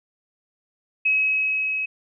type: tone with level ramp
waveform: sine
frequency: 2557 Hz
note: D#7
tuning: 47 cents sharp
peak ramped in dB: -16 to -23 dBFS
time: 1.05-1.86 s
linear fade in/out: 10 ms
effects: none